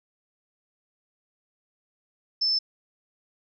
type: tone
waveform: sine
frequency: 5274 Hz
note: E8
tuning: in tune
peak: -21 dBFS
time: 2.41-2.59 s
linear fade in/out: 10 ms
effects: none